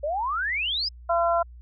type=exponential sweep; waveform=sine; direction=up; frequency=554.4 to 5220 Hz; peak=-24 dBFS; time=0.03-0.89 s; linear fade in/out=10 ms
type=harmonic tone; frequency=340 Hz; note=F4; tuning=46 cents flat; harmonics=2 / 3 / 4; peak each=-21 / -27 / -27 dBFS; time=1.09-1.43 s; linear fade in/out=10 ms
effects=added 60 Hz sine -42 dBFS peak until 1.61 s